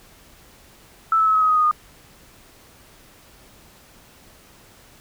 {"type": "tone with pitch steps", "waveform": "sine", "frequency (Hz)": [1318.5, 1304.9, 1291.4, 1278, 1264.8, 1251.7, 1238.8, 1225.9], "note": ["E6", "E6", "E6", "D#6", "D#6", "D#6", "D#6", "D#6"], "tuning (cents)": [0, -18, -36, 46, 28, 10, -8, -26], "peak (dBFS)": -14, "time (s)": [1.12, 1.712], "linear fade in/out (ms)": 2, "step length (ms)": 74, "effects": ["pink hiss -50 dBFS RMS until 5 s"]}